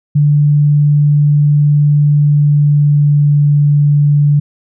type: tone with pitch glide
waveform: sine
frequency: 146.83 to 145.82 Hz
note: D3 to D3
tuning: 0 to -12 cents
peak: -6 dBFS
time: 0.15-4.4 s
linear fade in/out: 10 ms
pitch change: -12 cents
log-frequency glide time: 2.19-3.41 s
effects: none